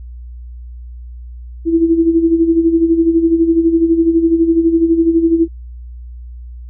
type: tone with tremolo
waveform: sine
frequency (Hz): 330.7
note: E4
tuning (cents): +6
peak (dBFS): -6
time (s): 1.65-5.48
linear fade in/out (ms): 50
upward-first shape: sine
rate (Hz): 12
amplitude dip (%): 65
effects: added 60 Hz sine -28 dBFS peak until 6.69 s